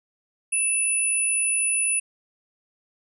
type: tone pair together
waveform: sine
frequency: 2637 / 9956 Hz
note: E7 / D#9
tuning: 0 / 0 cents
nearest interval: octave + major seventh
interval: 2300 cents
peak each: -27 / -21 dBFS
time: 0.52-2 s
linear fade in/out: 10 ms
effects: none